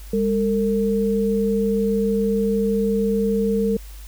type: tone pair together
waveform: sine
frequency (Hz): 201.9 / 453.3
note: G#3 / A#4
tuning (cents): -49 / -48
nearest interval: octave + major second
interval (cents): 1401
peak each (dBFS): -20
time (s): 0.13-3.77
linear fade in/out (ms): 5
effects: added 50 Hz sine -35 dBFS peak until 4.07 s + white hiss -47 dBFS RMS until 4.07 s